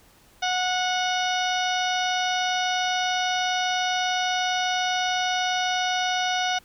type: harmonic tone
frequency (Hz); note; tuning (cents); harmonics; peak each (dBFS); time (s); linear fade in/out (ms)
733; F#5; -16; 1 / 2 / 3 / 4 / 5 / 6 / 7 / 8; -25 / -29 / -33 / -31 / -32 / -41 / -38 / -36; 0.42-6.59; 10
effects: pink hiss -56 dBFS RMS until 6.64 s